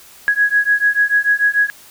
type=beating tone pair; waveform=sine; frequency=1661.2 / 1668 Hz; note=G#6 / G#6; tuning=0 / +7 cents; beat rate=6.8 Hz; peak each=-15 dBFS; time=0.28-1.7 s; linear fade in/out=0 ms; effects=white hiss -43 dBFS RMS until 1.9 s